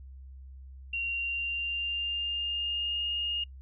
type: tone with pitch glide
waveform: sine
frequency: 2758 to 2842 Hz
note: F7 to F7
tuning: -22 to +30 cents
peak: -29 dBFS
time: 0.93-3.44 s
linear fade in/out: 5 ms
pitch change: +52 cents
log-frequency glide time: 1.05-3.05 s
effects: noise-tail reverb RT60 0.1 s tail -24 dB re dry + added 66 Hz sine -44 dBFS peak until 3.61 s